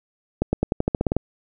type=accelerating click train; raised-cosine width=2 ms; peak=-6 dBFS; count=11; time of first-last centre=0.42-1.166 s; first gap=110 ms; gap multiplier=0.91; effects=none